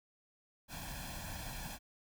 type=noise with comb filter; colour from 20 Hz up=pink; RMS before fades=-44 dBFS; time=0.68-1.79 s; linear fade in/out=50 ms; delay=1.2 ms; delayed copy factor=+0.8; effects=none